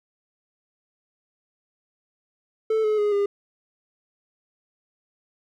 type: tone with pitch steps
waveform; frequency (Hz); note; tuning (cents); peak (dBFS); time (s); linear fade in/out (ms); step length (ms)
triangle; 440 / 427.7 / 415.8 / 404.2; A4 / A4 / G#4 / G#4; 0 / -49 / +2 / -47; -17; 2.7-3.26; 5; 140
effects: none